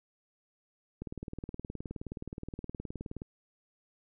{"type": "click train", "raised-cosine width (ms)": 3, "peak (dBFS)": -26, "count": 43, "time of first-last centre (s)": [1.02, 3.219], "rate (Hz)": 19.1, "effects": []}